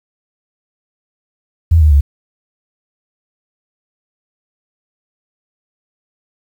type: tone with pitch steps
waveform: sine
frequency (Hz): 82.41 / 76.45 / 70.92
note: E2 / D#2 / C#2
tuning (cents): 0 / -30 / +40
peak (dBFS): -5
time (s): 1.71-2.01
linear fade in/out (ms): 10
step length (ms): 100
effects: 7-bit